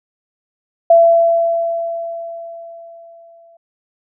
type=tone with exponential decay; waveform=sine; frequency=672 Hz; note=E5; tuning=33 cents sharp; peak=-4 dBFS; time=0.9-3.57 s; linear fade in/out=5 ms; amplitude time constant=580 ms; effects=none